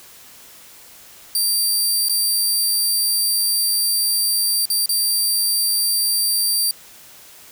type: tone with dropouts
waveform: 15% pulse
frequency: 4699 Hz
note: D8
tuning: in tune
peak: -10 dBFS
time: 1.35-6.71 s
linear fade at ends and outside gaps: 1 ms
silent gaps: 2.085-2.095 / 4.655-4.701 / 4.859-4.892 s
effects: white hiss -44 dBFS RMS until 7.51 s